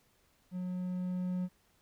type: tone with level ramp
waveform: triangle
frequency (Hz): 181.6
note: F#3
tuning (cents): -32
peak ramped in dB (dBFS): -33 to -29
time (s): 0.51-1.49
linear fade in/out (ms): 50
effects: pink hiss -70 dBFS RMS until 1.81 s